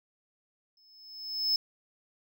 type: tone with exponential growth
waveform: triangle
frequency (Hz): 5220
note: E8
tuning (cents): -18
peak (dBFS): -21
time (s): 0.77-1.56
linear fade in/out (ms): 2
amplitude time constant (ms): 170
effects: none